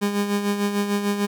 30% pulse tone with tremolo, 203.4 Hz, G#3, 36 cents flat, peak -16 dBFS, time 0.01-1.27 s, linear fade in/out 20 ms, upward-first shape sine, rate 6.7 Hz, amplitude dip 55%, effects none

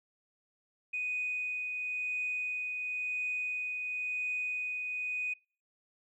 sine tone with tremolo, 2489 Hz, D#7, in tune, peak -30 dBFS, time 0.93-5.34 s, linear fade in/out 10 ms, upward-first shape triangle, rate 0.96 Hz, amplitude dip 35%, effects noise-tail reverb RT60 0.4 s tail -26 dB re dry + tanh soft clip ceiling -26 dBFS

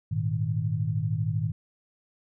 sine chord, Ab suspended second, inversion none, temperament equal, 103.83 / 116.54 / 155.56 Hz, Ab2 / Bb2 / Eb3, 0 / 0 / 0 cents, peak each -29 dBFS, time 0.11-1.52 s, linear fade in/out 10 ms, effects none

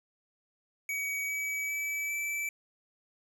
square tone with pitch steps, 2263 / 2281 / 2300 / 2319 Hz, C#7 / C#7 / D7 / D7, +35 / +49 / -37 / -22 cents, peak -32 dBFS, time 0.89-2.49 s, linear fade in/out 2 ms, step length 400 ms, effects none

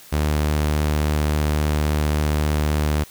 sawtooth tone, 75.3 Hz, D2, 44 cents sharp, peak -14 dBFS, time 0.12-3.04 s, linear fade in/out 10 ms, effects white hiss -45 dBFS RMS until 3.1 s

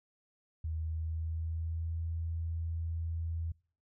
sine tone with pitch glide, 79.7 to 82.46 Hz, D#2 to E2, +42 to +1 cents, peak -33 dBFS, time 0.64-3.52 s, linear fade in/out 5 ms, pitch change +59 cents, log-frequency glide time 0.76-2.01 s, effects noise-tail reverb RT60 0.5 s tail -26 dB re dry

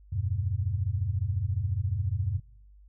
sine chord, E minor, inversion none, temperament equal with one note detuned, 83.65 / 98 / 123.47 Hz, E2 / G2 / B2, +26 / 0 / 0 cents, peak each -32 / -28 / -34 dBFS, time 0.12-2.4 s, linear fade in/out 10 ms, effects noise-tail reverb RT60 0.7 s tail -25 dB re dry + added 50 Hz sine -51 dBFS peak until 2.88 s

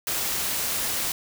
white noise, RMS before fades -27 dBFS, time 0.07-1.12 s, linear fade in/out 2 ms, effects none

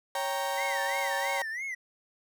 35% pulse chord, G diminished, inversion second, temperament equal, 554.4 / 784 / 932.3 Hz, Db5 / G5 / Bb5, 0 / 0 / 0 cents, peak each -32 dBFS, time 0.15-1.42 s, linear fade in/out 2 ms
triangle tone with vibrato, 1960 Hz, B6, 14 cents flat, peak -31 dBFS, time 0.57-1.75 s, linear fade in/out 10 ms, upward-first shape sine, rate 3 Hz, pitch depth 190 cents each way
effects none

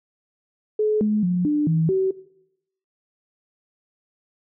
sine tone with pitch steps, 427.1 / 211.8 / 178.6 / 297.3 / 161.2 / 380.3 Hz, G#4 / G#3 / F3 / D4 / E3 / F#4, +48 / +34 / +39 / +21 / -38 / +48 cents, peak -17 dBFS, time 0.79-2.11 s, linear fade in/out 5 ms, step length 220 ms, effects noise-tail reverb RT60 0.8 s tail -19 dB re dry

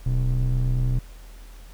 triangle ring-modulated tone, 78 Hz, D#2, 5 cents sharp, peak -14 dBFS, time 0.06-0.99 s, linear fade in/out 5 ms, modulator 45.6 Hz, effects added 40 Hz sine -40 dBFS peak until 1.73 s + pink hiss -52 dBFS RMS until 1.73 s

